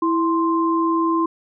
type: tone pair together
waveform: sine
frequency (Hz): 329.6 / 1046.5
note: E4 / C6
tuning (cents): 0 / 0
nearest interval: octave + minor sixth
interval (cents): 2000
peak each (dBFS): -18 / -20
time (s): 0.02-1.26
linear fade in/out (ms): 5
effects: none